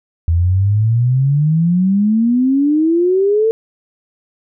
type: exponential sweep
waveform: sine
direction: up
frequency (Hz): 81.4 to 454.4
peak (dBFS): -10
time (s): 0.28-3.51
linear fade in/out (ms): 0
effects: none